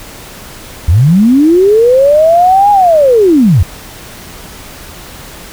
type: linear two-way sweep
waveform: sine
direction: up then down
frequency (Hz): 71 to 832 to 71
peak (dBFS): -3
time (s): 0.88-3.63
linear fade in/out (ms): 5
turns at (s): 2.71
effects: pink hiss -30 dBFS RMS until 5.52 s

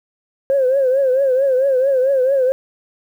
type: tone with vibrato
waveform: sine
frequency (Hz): 530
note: C5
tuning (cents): +22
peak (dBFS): -11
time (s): 0.5-2.52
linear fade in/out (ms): 0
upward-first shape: triangle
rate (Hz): 4.5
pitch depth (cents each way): 110
effects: tanh soft clip ceiling -8 dBFS + 8-bit

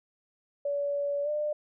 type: tone with pitch glide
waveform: sine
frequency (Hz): 571 to 598.7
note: D5 to D5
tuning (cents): -49 to +33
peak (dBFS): -27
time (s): 0.65-1.53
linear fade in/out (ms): 5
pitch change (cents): +82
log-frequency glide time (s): 1.23-1.29
effects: none

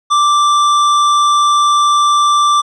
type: tone with hard clipping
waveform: triangle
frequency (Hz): 1174.7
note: D6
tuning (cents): 0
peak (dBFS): -10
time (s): 0.1-2.62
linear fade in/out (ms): 20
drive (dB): 15
effects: resampled to 32000 Hz

